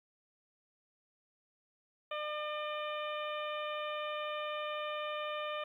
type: harmonic tone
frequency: 602 Hz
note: D5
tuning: 43 cents sharp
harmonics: 1 / 2 / 3 / 4 / 5 / 6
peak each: -39 / -40 / -48 / -46 / -47 / -51 dBFS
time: 2.11-5.64 s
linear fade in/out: 5 ms
effects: 12-bit